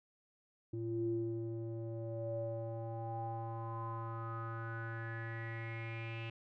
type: tone with low-pass filter sweep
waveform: square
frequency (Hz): 114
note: A#2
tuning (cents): -38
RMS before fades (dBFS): -41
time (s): 0.73-6.3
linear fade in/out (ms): 5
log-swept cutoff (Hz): 300 to 2700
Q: 8.1
effects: none